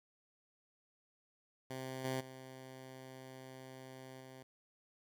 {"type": "tone with level steps", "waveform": "10% pulse", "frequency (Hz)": 130.81, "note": "C3", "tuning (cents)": 0, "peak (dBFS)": [-34, -28, -42, -44], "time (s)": [1.7, 4.43], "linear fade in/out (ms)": 5, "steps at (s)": [2.04, 2.2, 4.2], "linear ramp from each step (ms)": 10, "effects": []}